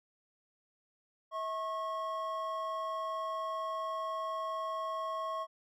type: tone pair together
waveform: triangle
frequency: 645 / 1089.8 Hz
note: E5 / C#6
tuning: -38 / -30 cents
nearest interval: major sixth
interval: 908 cents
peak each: -37 / -34 dBFS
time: 1.31-5.47 s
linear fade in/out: 50 ms
effects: none